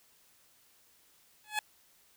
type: tone with exponential growth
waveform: 15% pulse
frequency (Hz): 850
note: G#5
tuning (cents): +40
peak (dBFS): -20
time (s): 1.44-1.59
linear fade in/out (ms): 1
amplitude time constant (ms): 32
effects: white hiss -65 dBFS RMS until 2.16 s